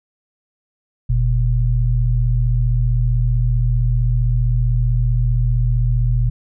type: tone pair together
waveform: sine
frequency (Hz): 45.14 / 120.6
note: F#1 / B2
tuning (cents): -42 / -41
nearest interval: octave + perfect fourth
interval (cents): 1701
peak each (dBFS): -16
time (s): 1.09-6.3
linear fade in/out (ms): 10
effects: none